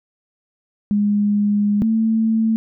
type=tone pair in turn; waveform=sine; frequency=206 / 222.7 Hz; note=G#3 / A3; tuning=-14 / +21 cents; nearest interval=minor second; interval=135 cents; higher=second; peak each=-14 dBFS; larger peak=neither; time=0.91-1.82 / 1.82-2.56 s; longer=first; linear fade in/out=0 ms; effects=none